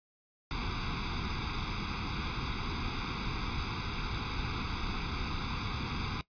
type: noise with comb filter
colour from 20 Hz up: pink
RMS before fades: -35 dBFS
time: 0.51-6.21 s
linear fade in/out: 0 ms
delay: 0.83 ms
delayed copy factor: +0.9
effects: noise-tail reverb RT60 0.1 s tail -18 dB re dry + resampled to 11025 Hz